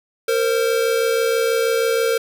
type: tone pair together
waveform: square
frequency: 459.8 / 526 Hz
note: A#4 / C5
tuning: -24 / +9 cents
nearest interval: major second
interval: 233 cents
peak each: -18 / -23 dBFS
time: 0.28-2.18 s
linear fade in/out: 5 ms
effects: none